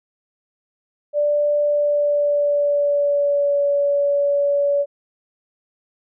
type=tone with pitch glide; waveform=sine; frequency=587.3 to 569.9 Hz; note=D5 to C#5; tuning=0 to +48 cents; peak=-15 dBFS; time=1.13-4.86 s; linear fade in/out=50 ms; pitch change=-52 cents; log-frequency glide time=1.61-3.6 s; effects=none